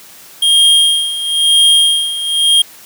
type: tone with tremolo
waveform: square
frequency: 3229 Hz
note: G#7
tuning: 49 cents flat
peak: -6 dBFS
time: 0.42-2.62 s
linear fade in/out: 5 ms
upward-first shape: sine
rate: 1 Hz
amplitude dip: 75%
effects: white hiss -38 dBFS RMS until 2.85 s + high-pass 100 Hz 12 dB/octave